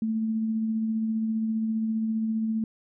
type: tone with tremolo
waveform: sine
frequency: 221.3 Hz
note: A3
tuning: 10 cents sharp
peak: -23 dBFS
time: 0.02-2.64 s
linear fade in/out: 2 ms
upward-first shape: sine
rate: 15 Hz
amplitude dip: 25%
effects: none